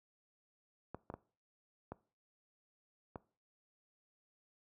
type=clicks; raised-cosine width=1 ms; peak=-29 dBFS; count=5; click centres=0.946 / 1.101 / 1.14 / 1.92 / 3.158 s; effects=noise-tail reverb RT60 0.4 s tail -20 dB re dry + high-pass 60 Hz 12 dB/octave